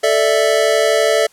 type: chord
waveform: square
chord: A suspended fourth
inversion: none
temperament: equal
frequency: 440 / 587.3 / 659.3 Hz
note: A4 / D5 / E5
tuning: 0 / 0 / 0 cents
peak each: -17 dBFS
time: 0.03-1.27 s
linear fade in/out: 10 ms
effects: white hiss -51 dBFS RMS until 1.32 s + low-pass 11000 Hz 12 dB/octave